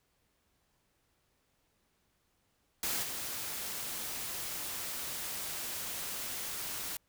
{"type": "noise with level steps", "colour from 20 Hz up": "white", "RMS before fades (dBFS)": [-34, -39], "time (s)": [2.83, 6.97], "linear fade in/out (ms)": 2, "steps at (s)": 3.02, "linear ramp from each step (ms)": 20, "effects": ["pink hiss -75 dBFS RMS until 7.08 s"]}